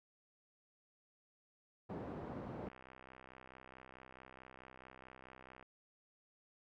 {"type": "band-pass noise", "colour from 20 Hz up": "pink", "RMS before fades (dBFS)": -46, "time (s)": [1.89, 2.69], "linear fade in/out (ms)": 10, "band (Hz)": [120, 780], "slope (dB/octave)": 12}
{"type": "click train", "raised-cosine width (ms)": 0.5, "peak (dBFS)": -40, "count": 192, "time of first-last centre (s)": [2.67, 5.627], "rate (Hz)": 64.6}
{"effects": []}